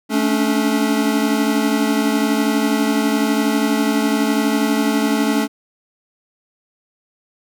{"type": "tone cluster", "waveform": "square", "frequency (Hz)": [218, 279, 291.1, 432.9], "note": ["A3", "C#4", "D4", "A4"], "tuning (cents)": [-16, 11, -15, -28], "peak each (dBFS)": [-20, -20, -23, -26], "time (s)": [0.09, 5.48], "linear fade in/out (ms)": 50, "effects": []}